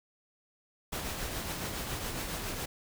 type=noise with tremolo; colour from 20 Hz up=pink; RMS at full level=-35 dBFS; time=0.92-2.66 s; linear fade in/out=10 ms; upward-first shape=triangle; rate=7.2 Hz; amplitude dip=40%; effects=none